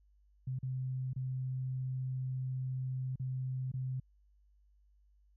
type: tone with dropouts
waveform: sine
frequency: 129.6 Hz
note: C3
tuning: 16 cents flat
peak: -34 dBFS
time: 0.47-4 s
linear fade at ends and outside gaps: 5 ms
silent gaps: 0.589-0.629 / 1.133-1.161 / 3.158-3.197 / 3.717-3.738 s
effects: added 50 Hz sine -64 dBFS peak until 5.36 s